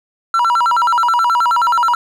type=tone with vibrato; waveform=triangle; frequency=1141 Hz; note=C#6; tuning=50 cents sharp; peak=-9 dBFS; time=0.34-1.95 s; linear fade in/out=2 ms; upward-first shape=square; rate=9.4 Hz; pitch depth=290 cents each way; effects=none